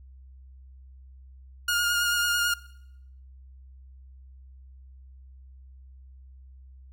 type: tone with vibrato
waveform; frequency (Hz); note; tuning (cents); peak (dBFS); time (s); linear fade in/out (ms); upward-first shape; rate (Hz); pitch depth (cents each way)
sawtooth; 1423; F6; +32; -19; 1.68-2.54; 5; sine; 9.1; 20
effects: noise-tail reverb RT60 0.8 s tail -21 dB re dry + added 65 Hz sine -46 dBFS peak until 6.92 s